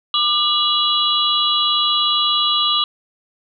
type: tone cluster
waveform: sine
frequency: 1197 / 2900 / 3363 / 3941 Hz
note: D6 / F#7 / G#7 / B7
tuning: +33 / -35 / +21 / -4 cents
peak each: -20 dBFS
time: 0.14-2.84 s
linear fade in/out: 2 ms
effects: none